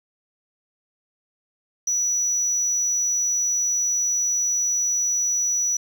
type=tone; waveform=sine; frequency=5890 Hz; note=F#8; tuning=9 cents flat; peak=-18 dBFS; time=1.87-5.77 s; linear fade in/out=5 ms; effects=tanh soft clip ceiling -17 dBFS + 8-bit